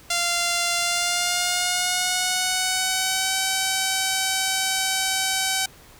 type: tone with pitch glide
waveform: 5% pulse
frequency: 693 to 764.5 Hz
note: F5 to G5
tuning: -14 to -44 cents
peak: -9 dBFS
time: 0.1-5.66 s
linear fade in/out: 5 ms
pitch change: +170 cents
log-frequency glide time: 0.78-3.36 s
effects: pink hiss -49 dBFS RMS until 5.99 s